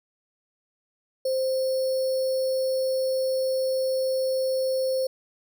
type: tone with sample-and-hold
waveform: sine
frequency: 523.3 Hz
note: C5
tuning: in tune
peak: -22 dBFS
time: 1.25-5.07 s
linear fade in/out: 5 ms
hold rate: 4900 Hz
effects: none